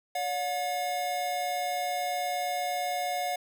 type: tone pair together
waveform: square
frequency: 572 / 720.7 Hz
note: D5 / F#5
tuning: -46 / -46 cents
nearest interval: major third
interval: 400 cents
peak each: -37 / -30 dBFS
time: 0.15-3.36 s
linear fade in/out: 5 ms
effects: none